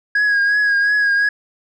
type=tone with vibrato; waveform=sine; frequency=1652 Hz; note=G#6; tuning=10 cents flat; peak=-10 dBFS; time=0.15-1.29 s; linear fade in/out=5 ms; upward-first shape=triangle; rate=2.8 Hz; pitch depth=41 cents each way; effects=tanh soft clip ceiling -12 dBFS